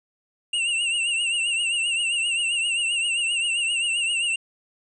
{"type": "tone with vibrato", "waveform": "square", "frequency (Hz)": 2775, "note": "F7", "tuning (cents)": -12, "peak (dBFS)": -22, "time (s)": [0.53, 4.36], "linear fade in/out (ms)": 5, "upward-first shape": "triangle", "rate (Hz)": 7.6, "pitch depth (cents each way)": 89, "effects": ["resampled to 24000 Hz"]}